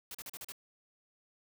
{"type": "noise bursts", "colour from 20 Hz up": "white", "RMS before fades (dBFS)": -44, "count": 6, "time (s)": [0.11, 0.521], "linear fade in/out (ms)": 2, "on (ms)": 36, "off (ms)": 39, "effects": []}